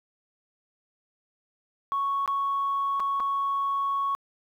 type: tone with dropouts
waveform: sine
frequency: 1108.7 Hz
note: C#6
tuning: in tune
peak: -23 dBFS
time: 1.92-4.15 s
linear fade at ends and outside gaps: 0 ms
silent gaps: 2.26-2.277 / 2.997-3.002 / 3.199-3.203 s
effects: tanh soft clip ceiling -20 dBFS + 10-bit